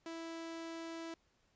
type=tone; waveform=sawtooth; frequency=329.6 Hz; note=E4; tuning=in tune; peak=-39 dBFS; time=0.06-1.14 s; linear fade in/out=2 ms; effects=pink hiss -75 dBFS RMS until 1.55 s + resampled to 16000 Hz